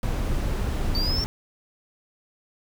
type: noise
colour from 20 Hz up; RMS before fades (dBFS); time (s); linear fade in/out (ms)
brown; -25; 0.03-1.26; 0
type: linear sweep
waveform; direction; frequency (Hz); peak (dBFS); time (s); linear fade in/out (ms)
triangle; up; 4561 to 5500; -25; 0.95-1.24; 0
effects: none